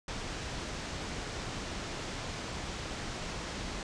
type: low-pass noise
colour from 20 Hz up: pink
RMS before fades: -39 dBFS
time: 0.08-3.83 s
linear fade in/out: 2 ms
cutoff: 7100 Hz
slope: 24 dB/octave
effects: resampled to 22050 Hz